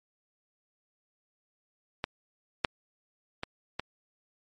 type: clicks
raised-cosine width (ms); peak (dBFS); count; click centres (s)
0.3; -13 / -7 / -17 / -15; 4; 2.041 / 2.648 / 3.434 / 3.796
effects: MP3 48 kbps